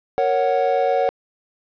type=chord; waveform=triangle; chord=F# major; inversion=first; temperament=equal; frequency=466.2 / 554.4 / 740 Hz; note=A#4 / C#5 / F#5; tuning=0 / 0 / 0 cents; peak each=-20 / -18 / -18 dBFS; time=0.18-1.09 s; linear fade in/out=0 ms; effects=resampled to 11025 Hz + 8-bit